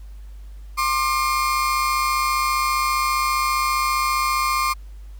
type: tone pair together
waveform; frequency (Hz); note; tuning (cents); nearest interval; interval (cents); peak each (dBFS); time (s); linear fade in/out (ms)
35% pulse; 1065 / 1200; C6 / D6; +30 / +37; major second; 207; -20 / -20; 0.77-4.74; 20
effects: added 50 Hz sine -35 dBFS peak until 5.19 s + pink hiss -58 dBFS RMS until 5.19 s